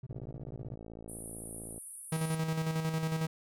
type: tone bursts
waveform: triangle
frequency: 129.5 Hz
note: C3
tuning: 17 cents flat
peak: -37 dBFS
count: 12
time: 0.03-0.748 s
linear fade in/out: 5 ms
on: 36 ms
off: 26 ms
type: click train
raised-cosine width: 2 ms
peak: -33 dBFS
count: 94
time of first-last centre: 0.11-1.78 s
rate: 55.7 Hz
type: band-pass noise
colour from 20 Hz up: pink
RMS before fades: -47 dBFS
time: 1.08-2.36 s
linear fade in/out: 10 ms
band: 9300 to 11000 Hz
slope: 96 dB/octave
type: tone with tremolo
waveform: 45% pulse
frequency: 160 Hz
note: D#3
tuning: 49 cents sharp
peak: -29 dBFS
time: 2.12-3.27 s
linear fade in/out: 5 ms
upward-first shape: square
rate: 11 Hz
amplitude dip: 45%
effects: none